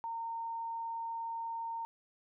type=tone; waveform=sine; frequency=917 Hz; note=A#5; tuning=29 cents flat; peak=-36 dBFS; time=0.04-1.85 s; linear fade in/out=0 ms; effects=none